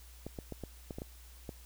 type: clicks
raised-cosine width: 2 ms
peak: -27 dBFS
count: 8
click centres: 0.266 / 0.388 / 0.523 / 0.637 / 0.908 / 0.985 / 1.019 / 1.492 s
effects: added 60 Hz sine -52 dBFS peak until 1.65 s + white hiss -59 dBFS RMS until 1.65 s